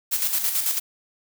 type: noise with tremolo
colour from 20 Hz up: blue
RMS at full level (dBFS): -22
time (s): 0.11-0.8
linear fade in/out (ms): 20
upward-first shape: square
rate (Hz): 9.1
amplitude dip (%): 50
effects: none